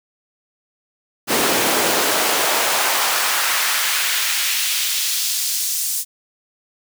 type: noise with high-pass filter sweep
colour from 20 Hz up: pink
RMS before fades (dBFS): -19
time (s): 1.27-6.05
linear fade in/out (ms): 50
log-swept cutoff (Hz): 250 to 7200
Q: 1
effects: none